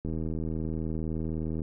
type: click train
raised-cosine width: 3 ms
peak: -21 dBFS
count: 126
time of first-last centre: 0.05-1.618 s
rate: 79.7 Hz
effects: none